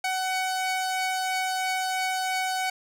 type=tone pair together; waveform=sawtooth; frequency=750 / 2247 Hz; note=F#5 / C#7; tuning=+23 / +23 cents; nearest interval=octave + perfect fifth; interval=1900 cents; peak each=-22 / -31 dBFS; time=0.04-2.7 s; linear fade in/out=5 ms; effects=low-pass 12000 Hz 12 dB/octave